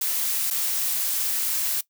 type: noise with dropouts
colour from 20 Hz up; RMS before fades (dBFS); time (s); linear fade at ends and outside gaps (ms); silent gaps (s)
blue; -25; 0.01-1.81; 5; 0.503-0.508
effects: noise-tail reverb RT60 0.1 s tail -19 dB re dry